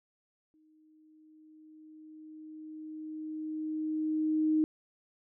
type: tone with exponential growth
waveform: sine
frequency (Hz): 311.1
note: D#4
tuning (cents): 0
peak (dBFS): -23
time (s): 0.54-4.64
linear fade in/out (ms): 0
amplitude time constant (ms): 890
effects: none